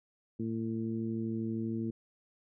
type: harmonic tone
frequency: 112.6 Hz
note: A2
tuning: 40 cents sharp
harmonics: 1 / 2 / 3 / 4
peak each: -39 / -34 / -38 / -49 dBFS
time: 0.39-1.91 s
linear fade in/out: 10 ms
effects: none